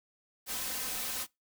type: noise with comb filter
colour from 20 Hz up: white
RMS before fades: -36 dBFS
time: 0.46-1.27 s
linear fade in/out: 50 ms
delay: 3.9 ms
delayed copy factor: +0.85
effects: noise-tail reverb RT60 0.2 s tail -23 dB re dry